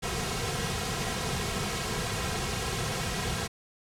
pink noise with comb filter, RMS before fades -31 dBFS, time 0.02-3.48 s, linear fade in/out 20 ms, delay 3.4 ms, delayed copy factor -0.75, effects low-pass 9000 Hz 12 dB/octave

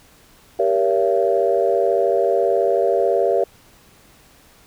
sine chord, G diminished seventh, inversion none, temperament just, 392 / 470.4 / 564.5 / 677.4 Hz, G4 / Bb4 / Db5 / Fb5, 0 / +16 / +31 / +47 cents, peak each -20 dBFS, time 0.59-3.44 s, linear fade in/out 5 ms, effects tanh soft clip ceiling -4 dBFS + pink hiss -51 dBFS RMS until 4.66 s

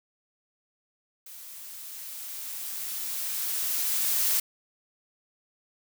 blue noise with level ramp, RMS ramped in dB -45 to -24 dBFS, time 1.26-4.4 s, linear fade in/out 5 ms, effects none

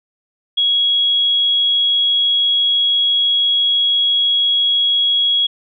sine tone, 3322 Hz, G#7, in tune, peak -12 dBFS, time 0.57-5.47 s, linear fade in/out 10 ms, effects none

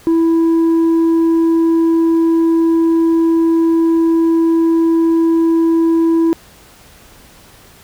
sine tone with tanh clipping, 329.6 Hz, E4, in tune, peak -10 dBFS, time 0.07-6.33 s, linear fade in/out 0 ms, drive 3 dB, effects pink hiss -43 dBFS RMS until 7.83 s

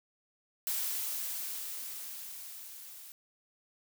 blue noise with level ramp, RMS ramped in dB -33 to -50 dBFS, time 0.67-3.12 s, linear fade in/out 0 ms, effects none

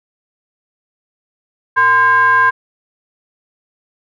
triangle ring-modulated tone, 287 Hz, D4, 40 cents flat, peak -3 dBFS, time 1.76-2.51 s, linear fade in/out 20 ms, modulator 1320 Hz, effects none

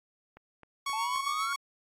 click train, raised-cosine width 0.5 ms, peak -35 dBFS, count 4, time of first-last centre 0.37-1.159 s, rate 3.8 Hz
sawtooth tone with tremolo, 1112 Hz, C#6, 5 cents sharp, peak -26 dBFS, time 0.86-1.56 s, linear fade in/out 5 ms, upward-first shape sine, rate 7.6 Hz, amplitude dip 40%
triangle exponential sweep, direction up, 857 to 1426 Hz, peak -30 dBFS, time 0.93-1.53 s, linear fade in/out 2 ms
effects low-pass 11000 Hz 12 dB/octave + AAC 64 kbps

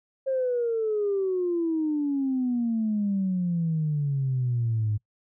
sine exponential sweep, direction down, 539 to 103.83 Hz, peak -22 dBFS, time 0.26-4.98 s, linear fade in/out 20 ms, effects noise-tail reverb RT60 0.1 s tail -23 dB re dry + tanh soft clip ceiling -18 dBFS

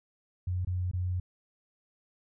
sine tone with dropouts, 90.6 Hz, F#2, 36 cents flat, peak -28 dBFS, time 0.47-1.2 s, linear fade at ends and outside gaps 5 ms, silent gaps 0.649-0.671 / 0.914-0.934 s, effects none

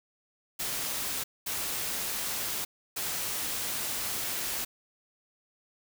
white noise bursts at uneven times, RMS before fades -33 dBFS, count 3, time 0.59-1.24 / 1.46-2.65 / 2.96-4.65 s, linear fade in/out 10 ms, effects none

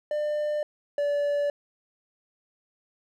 triangle tone pair in turn, 598 / 577.6 Hz, D5 / D5, +31 / -29 cents, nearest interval minor second, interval 60 cents, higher first, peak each -23 / -21 dBFS, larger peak second, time 0.11-0.63 / 0.98-1.5 s, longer neither, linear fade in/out 2 ms, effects none

